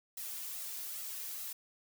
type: noise with flanger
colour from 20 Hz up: blue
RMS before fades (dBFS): -42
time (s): 0.17-1.53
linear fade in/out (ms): 5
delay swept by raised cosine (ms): 1.5 to 2.9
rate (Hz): 2.4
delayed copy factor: +0.6
effects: none